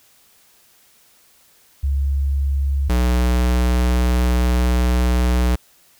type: tone pair in turn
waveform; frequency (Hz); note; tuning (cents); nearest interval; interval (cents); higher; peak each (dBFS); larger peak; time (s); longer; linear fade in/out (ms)
sine / square; 69.3 / 61.38; C#2 / B1; 0 / -10; major second; 210; first; -16 / -15; second; 1.83-2.89 / 2.89-5.56; second; 10
effects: white hiss -54 dBFS RMS until 5.99 s